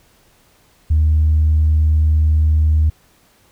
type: tone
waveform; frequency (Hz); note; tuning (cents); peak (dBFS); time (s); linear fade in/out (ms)
sine; 77.4; D#2; -9; -9; 0.9-2.9; 10
effects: tanh soft clip ceiling -7 dBFS + pink hiss -54 dBFS RMS until 3.51 s